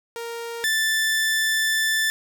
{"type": "tone pair in turn", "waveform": "sawtooth", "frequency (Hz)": [465.8, 1761.9], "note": ["A#4", "A6"], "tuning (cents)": [-1, 2], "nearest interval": "octave + major seventh", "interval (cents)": 2303, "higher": "second", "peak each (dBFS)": [-26, -16], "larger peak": "second", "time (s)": [[0.16, 0.64], [0.64, 2.1]], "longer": "second", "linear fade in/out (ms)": 0, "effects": []}